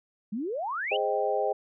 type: exponential sweep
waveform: sine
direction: up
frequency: 195.2 to 3144 Hz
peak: -29 dBFS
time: 0.32-0.97 s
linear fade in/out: 10 ms
type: chord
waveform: sine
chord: Ab major seventh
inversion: none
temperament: equal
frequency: 415.3 / 523.3 / 622.3 / 784 Hz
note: Ab4 / C5 / Eb5 / G5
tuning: 0 / 0 / 0 / 0 cents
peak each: -30 dBFS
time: 0.91-1.53 s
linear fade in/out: 10 ms
effects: none